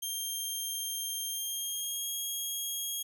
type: tone with pitch glide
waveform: 10% pulse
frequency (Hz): 3187 to 3273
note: G7 to G#7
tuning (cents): +28 to -26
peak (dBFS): -26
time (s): 0.02-3.03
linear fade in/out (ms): 10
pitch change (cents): +46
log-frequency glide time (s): 1.28-2.1
effects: none